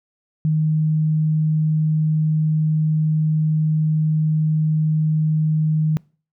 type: tone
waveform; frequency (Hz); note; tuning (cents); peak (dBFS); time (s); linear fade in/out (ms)
sine; 155.56; D#3; 0; -15; 0.45-5.97; 0
effects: noise-tail reverb RT60 0.4 s tail -25 dB re dry